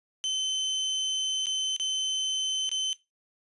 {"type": "tone with dropouts", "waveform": "30% pulse", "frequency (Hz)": 3067, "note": "G7", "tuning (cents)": -38, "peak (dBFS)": -24, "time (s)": [0.24, 2.93], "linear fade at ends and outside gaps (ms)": 0, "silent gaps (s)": [[1.458, 1.468], [1.764, 1.798], [2.692, 2.715]], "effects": ["noise-tail reverb RT60 0.2 s tail -17 dB re dry", "resampled to 24000 Hz"]}